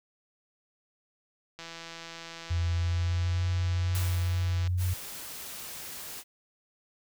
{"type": "click train", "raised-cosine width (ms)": 0.2, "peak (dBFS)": -25, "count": 513, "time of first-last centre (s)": [1.59, 4.674], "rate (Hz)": 166}
{"type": "tone with pitch glide", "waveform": "sine", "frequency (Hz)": [85.9, 90.22], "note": ["F2", "F#2"], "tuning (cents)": [-28, -43], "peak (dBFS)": -25, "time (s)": [2.5, 4.94], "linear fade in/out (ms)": 10, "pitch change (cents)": 85, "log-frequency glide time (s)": [2.67, 3.51]}
{"type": "noise with exponential decay", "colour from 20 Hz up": "white", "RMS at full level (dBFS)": -36, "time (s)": [3.95, 4.92], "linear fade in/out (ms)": 0, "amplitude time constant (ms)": 210}
{"type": "noise", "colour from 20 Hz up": "white", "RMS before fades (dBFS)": -41, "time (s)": [4.77, 6.24], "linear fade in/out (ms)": 50}
{"effects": []}